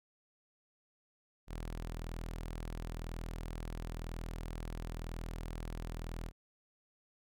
sawtooth tone, 41 Hz, E1, 9 cents flat, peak -36 dBFS, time 1.47-6.32 s, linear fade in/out 50 ms, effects none

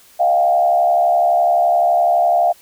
sine tone with frequency modulation, 698.5 Hz, F5, in tune, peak -11 dBFS, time 0.19-2.53 s, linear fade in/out 20 ms, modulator 71.8 Hz, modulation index 0.85, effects white hiss -48 dBFS RMS until 2.61 s

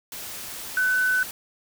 sine tone in noise, 1506 Hz, F#6, 30 cents sharp, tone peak -19 dBFS, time 0.77-1.23 s, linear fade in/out 2 ms, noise white, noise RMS -36 dBFS, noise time 0.12-1.31 s, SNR +14 dB, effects none

